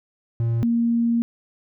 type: tone pair in turn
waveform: triangle / sine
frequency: 116 / 233.5 Hz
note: A#2 / A#3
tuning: -8 / +3 cents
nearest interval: octave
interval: 1211 cents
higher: second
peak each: -17 dBFS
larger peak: neither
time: 0.4-0.63 / 0.63-1.22 s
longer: second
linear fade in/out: 0 ms
effects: none